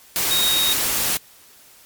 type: tone in noise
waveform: sine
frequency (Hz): 3755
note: A#7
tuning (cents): +12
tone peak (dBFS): -18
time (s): 0.31-0.73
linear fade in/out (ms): 0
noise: white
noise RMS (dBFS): -21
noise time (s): 0.16-1.17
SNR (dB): 0
effects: white hiss -49 dBFS RMS until 1.85 s + MP3 96 kbps

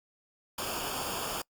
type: noise with comb filter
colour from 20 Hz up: pink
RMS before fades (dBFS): -35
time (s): 0.58-1.42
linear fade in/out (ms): 5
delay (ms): 0.5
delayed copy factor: -0.75
effects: noise-tail reverb RT60 0.1 s tail -26 dB re dry + Opus 48 kbps

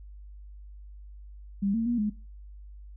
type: tone with pitch steps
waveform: sine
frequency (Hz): 198.7 / 227.3 / 239.2 / 210.3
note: G3 / A#3 / A#3 / G#3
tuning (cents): +24 / -43 / +45 / +22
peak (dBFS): -24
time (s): 1.62-2.1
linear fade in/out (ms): 10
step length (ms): 120
effects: noise-tail reverb RT60 0.3 s tail -18 dB re dry + added 50 Hz sine -43 dBFS peak until 2.96 s

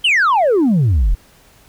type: exponential sweep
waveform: sine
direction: down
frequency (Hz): 3181 to 36.71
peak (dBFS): -8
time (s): 0.04-1.15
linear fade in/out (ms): 10
effects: tanh soft clip ceiling -9 dBFS + pink hiss -49 dBFS RMS until 1.68 s

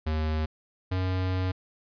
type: tone pair in turn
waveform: square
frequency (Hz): 78 / 92.76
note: D#2 / F#2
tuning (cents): +5 / +5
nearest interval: minor third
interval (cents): 300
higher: second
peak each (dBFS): -26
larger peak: neither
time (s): 0.06-0.46 / 0.91-1.52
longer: second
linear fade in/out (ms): 10
effects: resampled to 11025 Hz

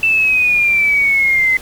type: exponential sweep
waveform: sine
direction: down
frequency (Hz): 2666 to 2042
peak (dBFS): -10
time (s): 0.03-1.57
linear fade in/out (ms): 2
effects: pink hiss -35 dBFS RMS until 1.61 s

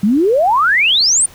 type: exponential sweep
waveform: sine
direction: up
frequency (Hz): 189.8 to 9397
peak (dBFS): -9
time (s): 0.03-1.26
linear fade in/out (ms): 5
effects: pink hiss -41 dBFS RMS until 1.34 s

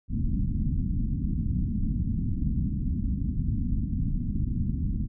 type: low-pass noise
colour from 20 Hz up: pink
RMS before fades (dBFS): -27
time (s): 0.08-5.08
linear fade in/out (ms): 50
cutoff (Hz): 260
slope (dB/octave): 48
effects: none

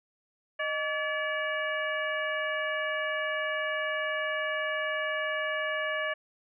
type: harmonic tone with a mistuned harmonic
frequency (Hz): 574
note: D5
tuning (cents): -40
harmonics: 1 / 2 / 3 / 4 / 5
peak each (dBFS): -33 / -37 / -32 / -38 / -40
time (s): 0.59-6.14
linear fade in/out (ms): 10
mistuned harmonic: 1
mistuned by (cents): +130
effects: none

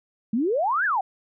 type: exponential two-way sweep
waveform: sine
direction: up then down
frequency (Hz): 207.7 to 1757 to 723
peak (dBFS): -20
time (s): 0.33-1.01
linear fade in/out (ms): 5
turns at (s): 0.85
effects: none

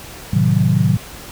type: chord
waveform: sine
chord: A diminished seventh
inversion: none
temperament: equal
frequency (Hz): 110 / 130.81 / 155.56 / 185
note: A2 / C3 / Eb3 / Gb3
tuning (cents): 0 / 0 / 0 / 0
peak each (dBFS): -17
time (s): 0.33-0.97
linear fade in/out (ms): 5
effects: pink hiss -35 dBFS RMS until 1.31 s

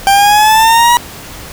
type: exponential sweep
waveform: 40% pulse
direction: up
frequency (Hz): 784 to 968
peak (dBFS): -4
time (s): 0.07-0.97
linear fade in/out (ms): 0
effects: pink hiss -29 dBFS RMS until 1.52 s

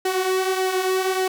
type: tone with flanger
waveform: sawtooth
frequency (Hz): 375.1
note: F#4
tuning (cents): +24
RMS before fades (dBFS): -22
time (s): 0.05-1.28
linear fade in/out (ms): 5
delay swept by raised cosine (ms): 1.8 to 6.7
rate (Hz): 1.7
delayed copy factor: -0.5
effects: none

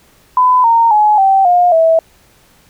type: tone with pitch steps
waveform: sine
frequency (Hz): 1005 / 921.6 / 845.1 / 775 / 710.6 / 651.7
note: B5 / A#5 / G#5 / G5 / F5 / E5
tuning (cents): +30 / -20 / +30 / -20 / +30 / -20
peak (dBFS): -6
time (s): 0.37-1.99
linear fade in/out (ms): 2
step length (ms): 270
effects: pink hiss -49 dBFS RMS until 2.69 s

